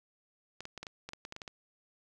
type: clicks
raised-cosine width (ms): 0.2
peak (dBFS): -25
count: 12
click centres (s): 0.606 / 0.654 / 0.777 / 0.83 / 0.868 / 1.09 / 1.134 / 1.251 / 1.324 / 1.364 / 1.418 / 1.478
effects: none